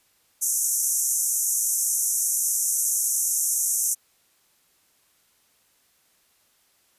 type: band-pass noise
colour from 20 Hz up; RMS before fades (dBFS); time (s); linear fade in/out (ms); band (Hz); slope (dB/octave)
pink; -24; 0.41-3.95; 20; 5900 to 13000; 96
effects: white hiss -64 dBFS RMS until 6.98 s + resampled to 32000 Hz